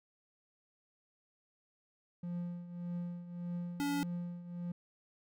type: tone with tremolo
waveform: triangle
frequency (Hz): 174.61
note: F3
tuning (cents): 0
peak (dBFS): -33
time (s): 2.23-4.72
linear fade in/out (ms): 5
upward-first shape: triangle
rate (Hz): 1.7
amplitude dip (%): 75
type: tone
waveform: square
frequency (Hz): 284.9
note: C#4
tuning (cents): +48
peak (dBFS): -33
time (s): 3.8-4.03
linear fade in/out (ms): 0
effects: none